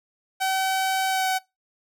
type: tone with pitch glide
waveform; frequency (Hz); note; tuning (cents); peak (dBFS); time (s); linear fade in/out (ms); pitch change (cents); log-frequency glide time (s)
sawtooth; 763 to 754.7; G5 to F#5; -47 to +34; -18; 0.4-1.39; 20; -19; 1.09-1.27
effects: noise-tail reverb RT60 0.2 s tail -22 dB re dry